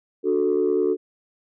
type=chord; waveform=sine; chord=D major; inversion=none; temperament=equal; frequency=293.7 / 370 / 440 Hz; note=D4 / F#4 / A4; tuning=0 / 0 / 0 cents; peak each=-25 / -20 / -21 dBFS; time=0.23-0.97 s; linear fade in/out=50 ms; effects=tanh soft clip ceiling -12 dBFS